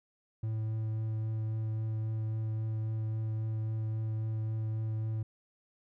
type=tone with vibrato; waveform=triangle; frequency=110 Hz; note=A2; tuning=in tune; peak=-29 dBFS; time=0.43-5.23 s; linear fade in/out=5 ms; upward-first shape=triangle; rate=3.7 Hz; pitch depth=11 cents each way; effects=none